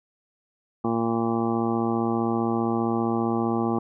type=harmonic tone; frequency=115.2 Hz; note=A#2; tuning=20 cents flat; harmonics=1 / 2 / 3 / 4 / 5 / 6 / 7 / 8 / 9 / 10; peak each=-33 / -25 / -27 / -33 / -41 / -36 / -31 / -42 / -37 / -35 dBFS; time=0.84-3.79 s; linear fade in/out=5 ms; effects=none